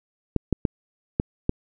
clicks, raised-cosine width 3 ms, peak -7 dBFS, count 5, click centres 0.363 / 0.527 / 0.652 / 1.199 / 1.494 s, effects none

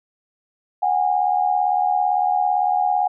sine tone pair together, 735.2 / 813 Hz, F#5 / G#5, -11 / -37 cents, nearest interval major second, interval 174 cents, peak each -19 dBFS, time 0.82-3.08 s, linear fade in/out 10 ms, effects none

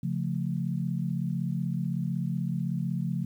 sine chord, Db augmented, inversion none, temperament equal, 138.59 / 174.61 / 220 Hz, Db3 / F3 / A3, 0 / 0 / 0 cents, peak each -31 / -30 / -35 dBFS, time 0.03-3.25 s, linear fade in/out 5 ms, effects 10-bit

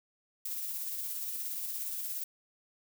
violet noise with tremolo, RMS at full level -36 dBFS, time 0.45-2.24 s, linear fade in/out 5 ms, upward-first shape sine, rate 17 Hz, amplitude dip 30%, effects none

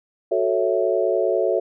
sine chord, F# minor seventh, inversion none, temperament equal, 370 / 440 / 554.4 / 659.3 Hz, F#4 / A4 / C#5 / E5, 0 / 0 / 0 / 0 cents, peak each -23 dBFS, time 0.31-1.6 s, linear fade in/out 10 ms, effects none

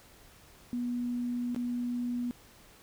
sine tone with dropouts, 243.1 Hz, B3, 27 cents flat, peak -30 dBFS, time 0.73-2.31 s, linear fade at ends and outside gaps 0 ms, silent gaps 1.547-1.562 s, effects pink hiss -57 dBFS RMS until 2.82 s

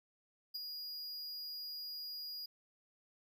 square tone with ADSR envelope, 4874 Hz, D#8, 37 cents flat, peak -38 dBFS, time 0.54-2.46 s, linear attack 15 ms, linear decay 19 ms, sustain -5 dB, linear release 6 ms, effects none

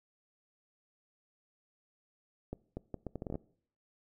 accelerating click train, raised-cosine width 2 ms, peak -25 dBFS, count 11, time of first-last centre 2.53-3.355 s, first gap 240 ms, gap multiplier 0.72, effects noise-tail reverb RT60 0.6 s tail -22 dB re dry

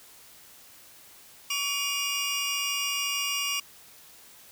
25% pulse tone cluster, 1132 / 2434 / 2833 Hz, C#6 / D#7 / F7, +36 / -39 / +24 cents, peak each -32 / -29 / -25 dBFS, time 1.5-3.6 s, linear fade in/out 5 ms, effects white hiss -52 dBFS RMS until 4.51 s

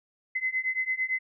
sine beating tone pair, 2039 / 2047.9 Hz, C7 / C7, -45 / -38 cents, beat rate 8.9 Hz, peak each -30 / -29 dBFS, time 0.35-1.19 s, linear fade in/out 10 ms, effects none

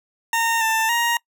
20% pulse tone with pitch steps, 918 / 890 / 941 Hz, A#5 / A5 / A#5, -27 / +20 / +16 cents, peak -13 dBFS, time 0.33-1.17 s, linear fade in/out 2 ms, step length 280 ms, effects noise-tail reverb RT60 0.1 s tail -24 dB re dry

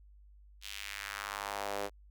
sawtooth tone with high-pass filter sweep, 100.8 Hz, G2, 49 cents sharp, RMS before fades -40 dBFS, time 0.61-1.9 s, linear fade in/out 50 ms, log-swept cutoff 3300 to 460 Hz, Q 1.8, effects added 50 Hz sine -55 dBFS peak until 2.1 s

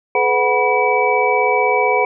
sine tone cluster, 428.3 / 504 / 742 / 977 / 2291 Hz, A4 / B4 / F#5 / B5 / D7, -47 / +35 / +5 / -19 / -44 cents, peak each -19 dBFS, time 0.15-2.05 s, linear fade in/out 2 ms, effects none

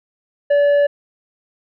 sine tone with tanh clipping, 575 Hz, D5, 37 cents flat, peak -12 dBFS, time 0.5-0.87 s, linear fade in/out 10 ms, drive 6 dB, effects none

